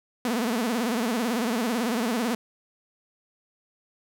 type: tone with vibrato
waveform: sawtooth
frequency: 233.1 Hz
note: A#3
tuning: in tune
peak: -20 dBFS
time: 0.25-2.35 s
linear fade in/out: 2 ms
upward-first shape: sine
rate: 18 Hz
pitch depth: 150 cents each way
effects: none